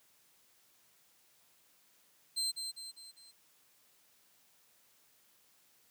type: tone with echo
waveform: 30% pulse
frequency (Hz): 4128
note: C8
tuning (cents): -24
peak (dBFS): -29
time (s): 2.36-2.52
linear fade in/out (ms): 20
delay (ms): 200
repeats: 4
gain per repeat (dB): -6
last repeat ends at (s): 3.32
effects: white hiss -68 dBFS RMS until 5.9 s + high-pass 80 Hz 12 dB/octave